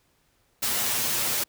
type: noise with comb filter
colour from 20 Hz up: white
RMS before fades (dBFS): -26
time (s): 0.62-1.44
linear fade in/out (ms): 10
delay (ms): 8.4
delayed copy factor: +0.95
effects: pink hiss -67 dBFS RMS until 1.48 s